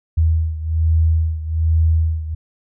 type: beating tone pair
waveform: sine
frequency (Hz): 80.2 / 81.4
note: E2 / E2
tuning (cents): -47 / -21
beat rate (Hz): 1.2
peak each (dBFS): -15 / -19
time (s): 0.17-2.35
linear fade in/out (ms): 10
effects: none